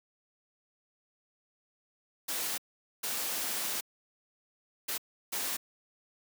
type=noise bursts at uneven times; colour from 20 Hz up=white; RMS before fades=-34 dBFS; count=4; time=2.28-2.58 / 3.03-3.81 / 4.88-4.98 / 5.32-5.57 s; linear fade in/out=10 ms; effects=high-pass 200 Hz 12 dB/octave